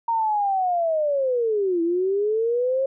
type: linear two-way sweep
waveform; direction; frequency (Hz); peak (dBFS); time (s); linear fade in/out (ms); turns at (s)
sine; down then up; 932.3 to 329.6 to 543; -19; 0.08-2.86; 5; 1.82
effects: none